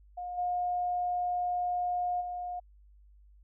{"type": "tone with level steps", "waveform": "sine", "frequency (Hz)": 715, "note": "F5", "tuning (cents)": 41, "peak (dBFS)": [-35, -28, -34], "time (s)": [0.17, 2.6], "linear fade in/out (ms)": 10, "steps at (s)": [0.37, 2.2], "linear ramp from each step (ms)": 20, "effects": ["added 50 Hz sine -55 dBFS peak until 3.43 s"]}